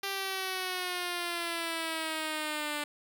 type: exponential sweep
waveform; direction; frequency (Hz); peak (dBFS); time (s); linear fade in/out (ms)
5% pulse; down; 395.1 to 293.7; -21; 0.03-2.84; 5
effects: none